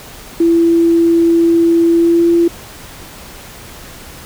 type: tone with pitch glide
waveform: sine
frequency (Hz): 335.2 to 339.9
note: E4 to F4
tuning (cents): +29 to -47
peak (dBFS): -7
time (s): 0.4-2.48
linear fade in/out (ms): 5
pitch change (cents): +24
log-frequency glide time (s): 1.85-2.32
effects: pink hiss -34 dBFS RMS until 4.25 s